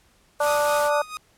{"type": "noise", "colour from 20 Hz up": "white", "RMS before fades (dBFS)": -32, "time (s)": [0.39, 0.91], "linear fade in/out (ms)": 50}
{"type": "harmonic tone", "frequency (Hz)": 293.7, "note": "D4", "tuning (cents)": 0, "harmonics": [2, 3, 4, 5], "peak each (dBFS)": [-21, -25, -27, -29], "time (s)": [0.4, 1.02], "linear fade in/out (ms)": 5}
{"type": "tone with tremolo", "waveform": "sawtooth", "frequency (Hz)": 1244.5, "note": "D#6", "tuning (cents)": 0, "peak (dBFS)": -25, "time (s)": [0.46, 1.17], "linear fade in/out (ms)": 0, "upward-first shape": "sine", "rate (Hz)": 4.5, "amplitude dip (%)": 80}
{"effects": ["pink hiss -60 dBFS RMS until 1.37 s", "low-pass 12000 Hz 12 dB/octave"]}